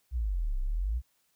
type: exponential two-way sweep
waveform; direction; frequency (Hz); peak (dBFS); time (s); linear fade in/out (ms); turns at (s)
sine; down then up; 66.1 to 30.54 to 66.1; -27; 0.11-1.02; 50; 0.6
effects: white hiss -72 dBFS RMS until 1.35 s